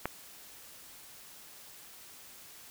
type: click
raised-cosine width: 0.5 ms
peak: -16 dBFS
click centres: 0.056 s
effects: white hiss -52 dBFS RMS until 2.7 s